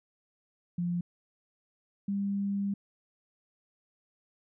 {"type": "tone pair in turn", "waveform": "sine", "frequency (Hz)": [174.61, 199.47], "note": ["F3", "G3"], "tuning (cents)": [0, 30], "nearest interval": "major second", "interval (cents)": 230, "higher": "second", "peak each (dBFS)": -28, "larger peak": "neither", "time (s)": [[0.78, 1.01], [2.08, 2.74]], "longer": "second", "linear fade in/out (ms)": 5, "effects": []}